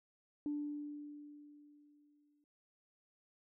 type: tone with exponential decay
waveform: sine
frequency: 293.7 Hz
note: D4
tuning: in tune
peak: -34 dBFS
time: 0.46-2.44 s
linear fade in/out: 1 ms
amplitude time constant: 430 ms
effects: tanh soft clip ceiling -30 dBFS